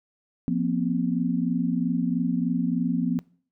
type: chord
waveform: sine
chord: F suspended fourth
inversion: none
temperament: equal with one note detuned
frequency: 174.61 / 238.5 / 261.6 Hz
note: F3 / Bb3 / C4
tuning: 0 / +40 / 0 cents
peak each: -26 / -26 / -27 dBFS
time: 0.48-3.19 s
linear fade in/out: 0 ms
effects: noise-tail reverb RT60 0.5 s tail -23 dB re dry